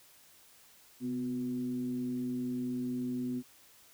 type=tone with frequency modulation; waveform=sine; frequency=250 Hz; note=B3; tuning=21 cents sharp; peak=-32 dBFS; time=1-3.43 s; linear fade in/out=50 ms; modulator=118 Hz; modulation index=0.43; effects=white hiss -60 dBFS RMS until 3.93 s